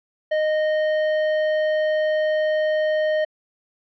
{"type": "tone with hard clipping", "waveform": "triangle", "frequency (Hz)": 618, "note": "D#5", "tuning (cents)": -12, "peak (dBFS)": -20, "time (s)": [0.31, 3.25], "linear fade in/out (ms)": 10, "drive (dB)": 15, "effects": ["low-pass 3000 Hz 12 dB/octave"]}